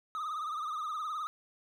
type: tone with vibrato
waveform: triangle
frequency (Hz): 1237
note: D#6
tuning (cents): -10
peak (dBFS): -32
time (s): 0.15-1.27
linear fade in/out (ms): 0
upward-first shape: triangle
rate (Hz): 19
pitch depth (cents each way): 98
effects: none